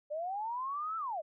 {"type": "linear two-way sweep", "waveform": "sine", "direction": "up then down", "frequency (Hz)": [578, 1341, 578], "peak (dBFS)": -34, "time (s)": [0.1, 1.22], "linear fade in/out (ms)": 20, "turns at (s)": 0.97, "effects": []}